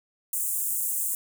pink high-pass noise, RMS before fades -28 dBFS, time 0.33-1.15 s, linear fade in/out 2 ms, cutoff 7600 Hz, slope 48 dB/octave, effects none

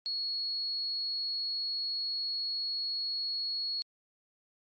sine tone, 4341 Hz, C#8, 37 cents flat, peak -31 dBFS, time 0.06-3.82 s, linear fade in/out 0 ms, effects MP3 32 kbps

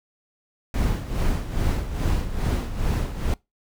brown noise with tremolo, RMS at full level -21 dBFS, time 0.74-3.34 s, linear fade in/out 2 ms, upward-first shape sine, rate 2.4 Hz, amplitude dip 70%, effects noise-tail reverb RT60 0.2 s tail -23 dB re dry

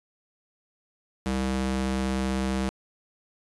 square tone with high-pass filter, 65.41 Hz, C2, in tune, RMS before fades -27 dBFS, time 1.26-2.69 s, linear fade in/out 0 ms, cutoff 130 Hz, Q 1.7, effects resampled to 24000 Hz

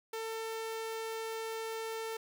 sawtooth tone, 447.5 Hz, A4, 29 cents sharp, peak -33 dBFS, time 0.13-2.17 s, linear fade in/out 5 ms, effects none

